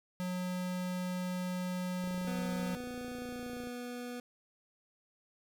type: tone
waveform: square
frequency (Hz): 181.6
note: F#3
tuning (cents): -32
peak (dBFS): -35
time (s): 0.2-2.75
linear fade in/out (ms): 0
type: click train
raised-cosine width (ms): 2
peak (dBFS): -36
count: 48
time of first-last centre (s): 2.04-3.672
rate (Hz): 28.8
type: tone with pitch glide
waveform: 25% pulse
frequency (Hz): 247.4 to 244.7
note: B3 to B3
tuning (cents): +3 to -16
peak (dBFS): -36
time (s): 2.27-4.2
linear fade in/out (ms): 2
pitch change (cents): -19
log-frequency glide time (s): 3.1-3.67
effects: none